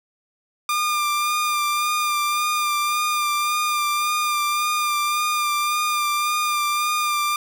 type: tone with vibrato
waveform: sawtooth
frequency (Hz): 1200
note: D6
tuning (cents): +37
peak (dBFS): -16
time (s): 0.69-7.36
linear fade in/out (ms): 2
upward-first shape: sine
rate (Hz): 1.8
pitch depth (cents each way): 23
effects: none